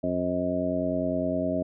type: harmonic tone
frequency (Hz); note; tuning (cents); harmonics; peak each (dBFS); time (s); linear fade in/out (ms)
89.9; F#2; -49; 1 / 2 / 3 / 4 / 5 / 6 / 7; -39 / -33 / -29 / -36 / -40 / -36 / -28; 0.03-1.63; 10
effects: none